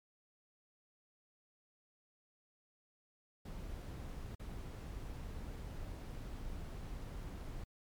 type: noise with dropouts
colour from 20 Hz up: brown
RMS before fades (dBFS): -45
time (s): 3.45-7.64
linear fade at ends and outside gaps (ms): 5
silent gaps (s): 4.351-4.395
effects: MP3 96 kbps